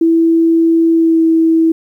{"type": "tone with pitch glide", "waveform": "sine", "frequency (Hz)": [329.6, 325.4], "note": ["E4", "E4"], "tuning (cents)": [0, -22], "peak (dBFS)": -7, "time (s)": [0.01, 1.72], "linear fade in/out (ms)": 5, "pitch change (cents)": -22, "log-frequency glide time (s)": [0.92, 1.22], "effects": ["8-bit"]}